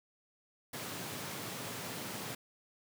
pink high-pass noise, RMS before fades -42 dBFS, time 0.73-2.35 s, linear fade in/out 5 ms, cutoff 100 Hz, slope 48 dB/octave, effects none

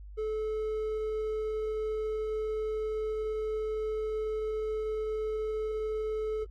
triangle tone, 433 Hz, A4, 28 cents flat, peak -28 dBFS, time 0.17-6.45 s, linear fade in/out 20 ms, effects added 50 Hz sine -43 dBFS peak until 6.5 s + AAC 48 kbps

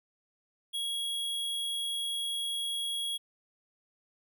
square tone, 3315 Hz, G#7, 4 cents flat, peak -32 dBFS, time 0.73-3.18 s, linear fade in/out 20 ms, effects none

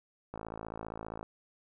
click train, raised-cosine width 1 ms, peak -26 dBFS, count 50, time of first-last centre 0.34-1.229 s, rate 55.1 Hz, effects none

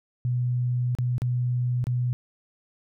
sine tone with dropouts, 123.47 Hz, B2, in tune, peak -22 dBFS, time 0.25-2.13 s, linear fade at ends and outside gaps 0 ms, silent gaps 0.951-0.986 / 1.181-1.219 / 1.841-1.869 s, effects none

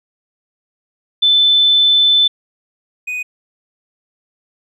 sine / triangle tone pair in turn, 3520 / 2489 Hz, A7 / D#7, 0 / 0 cents, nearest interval tritone, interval 600 cents, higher first, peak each -8 / -18 dBFS, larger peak first, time 1.22-2.28 / 3.07-3.23 s, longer first, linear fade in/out 10 ms, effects none

